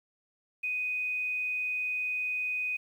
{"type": "tone", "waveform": "sine", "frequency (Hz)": 2495, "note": "D#7", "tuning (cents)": 4, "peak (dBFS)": -29, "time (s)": [0.63, 2.77], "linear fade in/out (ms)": 10, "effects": ["10-bit"]}